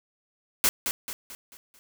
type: noise with echo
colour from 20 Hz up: white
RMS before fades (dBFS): -21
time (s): 0.64-0.69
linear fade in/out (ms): 0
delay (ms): 220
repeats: 5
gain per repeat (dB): -7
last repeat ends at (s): 1.79
effects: none